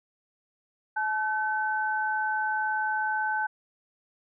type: tone pair together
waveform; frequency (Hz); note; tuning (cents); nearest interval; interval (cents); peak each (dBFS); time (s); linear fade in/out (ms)
sine; 861 / 1524.9; A5 / G6; -38 / -48; minor seventh; 990; -28; 0.96-3.47; 10
effects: none